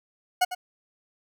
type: tone with echo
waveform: 40% pulse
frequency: 730 Hz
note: F#5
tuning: 24 cents flat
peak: -17 dBFS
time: 0.41-0.45 s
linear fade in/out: 10 ms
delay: 100 ms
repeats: 1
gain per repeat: -12 dB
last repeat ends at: 0.55 s
effects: none